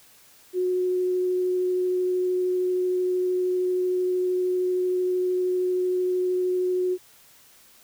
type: tone with vibrato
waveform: sine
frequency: 365 Hz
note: F#4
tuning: 24 cents flat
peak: -21 dBFS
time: 0.53-6.98 s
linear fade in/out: 50 ms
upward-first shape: triangle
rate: 13 Hz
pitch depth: 9 cents each way
effects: white hiss -54 dBFS RMS until 7.83 s